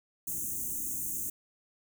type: band-stop noise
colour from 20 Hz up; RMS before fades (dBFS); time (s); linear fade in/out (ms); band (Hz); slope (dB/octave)
white; -35; 0.27-1.3; 5; 360 to 6200; 96
effects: none